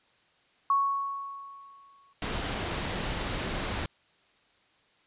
sine tone with exponential decay, 1108.7 Hz, C#6, in tune, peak -20 dBFS, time 0.7-2.13 s, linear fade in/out 2 ms, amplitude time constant 310 ms
pink noise, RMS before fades -32 dBFS, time 2.22-3.86 s, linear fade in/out 2 ms
effects white hiss -65 dBFS RMS until 5.06 s + resampled to 8000 Hz

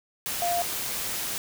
sine tone in noise, 697 Hz, F5, 4 cents flat, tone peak -24 dBFS, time 0.42-0.62 s, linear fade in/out 0 ms, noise white, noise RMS -31 dBFS, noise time 0.26-1.38 s, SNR +4 dB, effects none

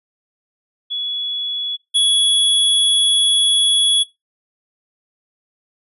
sine / square tone pair in turn, 3388 / 3370 Hz, G#7 / G#7, +34 / +25 cents, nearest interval unison, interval 9 cents, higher first, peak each -20 / -12 dBFS, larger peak second, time 0.9-1.77 / 1.94-4.04 s, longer second, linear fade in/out 20 ms, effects noise-tail reverb RT60 0.2 s tail -21 dB re dry + resampled to 32000 Hz

